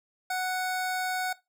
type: tone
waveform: 25% pulse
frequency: 740 Hz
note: F#5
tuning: in tune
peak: -24 dBFS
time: 0.3-1.33 s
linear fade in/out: 5 ms
effects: noise-tail reverb RT60 0.2 s tail -18 dB re dry